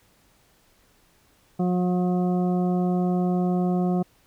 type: harmonic tone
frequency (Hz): 180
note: F#3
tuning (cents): -47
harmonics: 1 / 2 / 3 / 4 / 6 / 7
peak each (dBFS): -21 / -28 / -36 / -31 / -44 / -46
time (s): 1.59-4.03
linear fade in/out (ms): 10
effects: pink hiss -61 dBFS RMS until 4.26 s